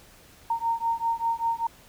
sine beating tone pair, 918 / 923.1 Hz, A#5 / A#5, -27 / -17 cents, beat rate 5.1 Hz, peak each -27 / -27 dBFS, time 0.5-1.67 s, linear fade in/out 5 ms, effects pink hiss -53 dBFS RMS until 1.88 s

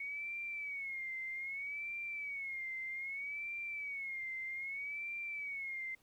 sine tone with vibrato, 2217 Hz, C#7, in tune, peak -39 dBFS, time 0-5.95 s, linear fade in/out 5 ms, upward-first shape sine, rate 0.63 Hz, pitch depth 110 cents each way, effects pink hiss -71 dBFS RMS until 6.02 s

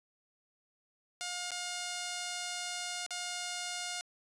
5% pulse tone with dropouts, 713 Hz, F5, 36 cents sharp, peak -25 dBFS, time 1.21-4.01 s, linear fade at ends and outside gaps 0 ms, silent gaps 1.507-1.517 / 3.064-3.107 s, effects resampled to 22050 Hz

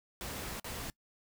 pink noise with dropouts, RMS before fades -41 dBFS, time 0.21-0.9 s, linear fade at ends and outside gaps 0 ms, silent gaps 0.598-0.644 s, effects noise-tail reverb RT60 0.1 s tail -24 dB re dry

